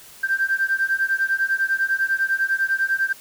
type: beating tone pair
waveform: sine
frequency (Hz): 1568 / 1578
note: G6 / G6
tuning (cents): 0 / +11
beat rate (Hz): 10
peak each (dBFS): -21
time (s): 0.23-3.13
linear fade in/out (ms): 10
effects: tanh soft clip ceiling -11 dBFS + white hiss -45 dBFS RMS until 3.2 s